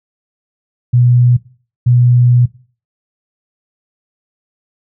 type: tone pair in turn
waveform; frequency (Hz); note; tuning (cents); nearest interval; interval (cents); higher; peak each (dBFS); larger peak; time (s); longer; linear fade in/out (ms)
sine; 122.6 / 122.6; B2 / B2; -12 / -12; unison; 0; neither; -6; neither; 0.93-1.37 / 1.86-2.46; second; 10
effects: noise-tail reverb RT60 0.4 s tail -18 dB re dry